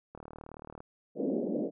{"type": "click train", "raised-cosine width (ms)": 1, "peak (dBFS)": -31, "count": 26, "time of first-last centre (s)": [0.15, 0.804], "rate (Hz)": 38.2}
{"type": "band-pass noise", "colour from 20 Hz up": "pink", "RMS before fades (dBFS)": -32, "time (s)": [1.15, 1.71], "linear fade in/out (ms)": 50, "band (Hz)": [200, 570], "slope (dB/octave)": 48}
{"effects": []}